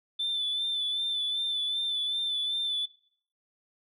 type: tone with vibrato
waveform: sine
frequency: 3521 Hz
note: A7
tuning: in tune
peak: -26 dBFS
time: 0.19-2.86 s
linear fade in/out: 10 ms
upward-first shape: sine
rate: 2.6 Hz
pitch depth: 35 cents each way
effects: noise-tail reverb RT60 0.6 s tail -22 dB re dry + tanh soft clip ceiling -24 dBFS